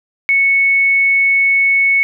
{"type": "tone", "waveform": "sine", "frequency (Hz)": 2210, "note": "C#7", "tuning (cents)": -6, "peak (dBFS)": -9, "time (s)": [0.29, 2.03], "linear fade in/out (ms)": 0, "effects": []}